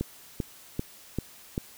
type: click train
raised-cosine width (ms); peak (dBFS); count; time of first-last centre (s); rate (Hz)
3; -15; 5; 0.01-1.579; 2.55
effects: white hiss -51 dBFS RMS until 1.77 s